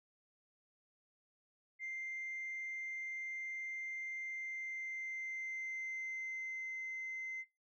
sine tone with pitch glide, 2093 to 2068 Hz, C7 to C7, 0 to -21 cents, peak -39 dBFS, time 1.79-7.45 s, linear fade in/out 50 ms, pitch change -21 cents, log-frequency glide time 4.18-6.74 s, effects noise-tail reverb RT60 0.2 s tail -20 dB re dry + tanh soft clip ceiling -37 dBFS

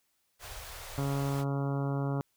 pink band-stop noise, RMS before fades -44 dBFS, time 0.39-1.45 s, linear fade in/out 50 ms, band 100 to 490 Hz, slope 24 dB/octave
harmonic tone, 139.2 Hz, C#3, 8 cents sharp, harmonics 1 / 2 / 3 / 4 / 5 / 6 / 7 / 8 / 9 / 10, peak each -30 / -36 / -40 / -42 / -44 / -46 / -47 / -48 / -49 / -50 dBFS, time 0.98-2.21 s, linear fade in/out 0 ms
effects white hiss -75 dBFS RMS until 2.36 s

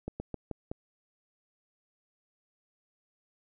slowing click train, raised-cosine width 2 ms, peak -22 dBFS, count 5, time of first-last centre 0.08-0.715 s, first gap 120 ms, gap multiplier 1.19, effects none

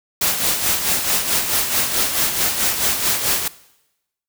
white noise with tremolo, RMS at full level -17 dBFS, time 0.21-3.48 s, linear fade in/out 5 ms, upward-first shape sine, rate 4.6 Hz, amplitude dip 55%, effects noise-tail reverb RT60 0.9 s tail -19 dB re dry

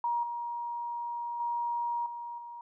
sine tone with level steps, 948 Hz, A#5, 29 cents sharp, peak -27 / -33 / -29 / -37 / -41 dBFS, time 0.04-2.61 s, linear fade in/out 2 ms, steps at 0.23 / 1.4 / 2.06 / 2.38 s, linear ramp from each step 2 ms, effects none

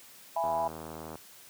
sine chord, E major, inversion none, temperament equal with one note detuned, 667.7 / 830.6 / 987.8 Hz, E5 / G#5 / B5, +22 / 0 / 0 cents, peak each -31 / -31 / -33 dBFS, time 0.36-0.68 s, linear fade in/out 5 ms
click train, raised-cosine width 1 ms, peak -27 dBFS, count 58, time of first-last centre 0.44-1.155 s, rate 79.7 Hz
effects white hiss -53 dBFS RMS until 1.49 s + high-pass 80 Hz 12 dB/octave

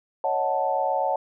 sine chord, D# half-diminished seventh, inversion third, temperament equal, 554.4 / 622.3 / 740 / 880 Hz, C#5 / D#5 / F#5 / A5, 0 / 0 / 0 / 0 cents, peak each -27 / -30 / -26 / -26 dBFS, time 0.24-1.16 s, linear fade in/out 2 ms, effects none

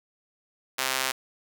sawtooth tone with high-pass filter, 131.7 Hz, C3, 12 cents sharp, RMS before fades -28 dBFS, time 0.78-1.12 s, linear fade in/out 10 ms, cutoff 1200 Hz, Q 0.51, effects none

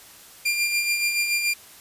sawtooth tone with tremolo, 2392 Hz, D7, 31 cents sharp, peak -16 dBFS, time 0.45-1.54 s, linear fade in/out 10 ms, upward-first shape sine, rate 7 Hz, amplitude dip 45%, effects white hiss -47 dBFS RMS until 1.8 s + resampled to 32000 Hz

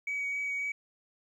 sine tone with vibrato, 2263 Hz, C#7, 35 cents sharp, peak -29 dBFS, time 0.07-0.72 s, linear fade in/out 5 ms, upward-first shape triangle, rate 3.7 Hz, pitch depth 12 cents each way, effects tanh soft clip ceiling -28 dBFS + 11-bit

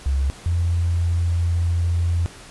sine tone pair in turn, 68 / 85.67 Hz, C#2 / F2, -33 / -33 cents, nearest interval major third, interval 400 cents, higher second, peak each -17 dBFS, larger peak neither, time 0.06-0.3 / 0.46-2.26 s, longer second, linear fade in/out 0 ms, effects pink hiss -42 dBFS RMS until 2.5 s + resampled to 24000 Hz

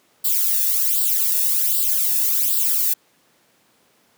violet noise with flanger, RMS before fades -19 dBFS, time 0.24-2.94 s, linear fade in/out 10 ms, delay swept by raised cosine 0.23 to 1.15 ms, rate 1.3 Hz, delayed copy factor +0.85, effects pink hiss -59 dBFS RMS until 4.17 s + high-pass 200 Hz 12 dB/octave

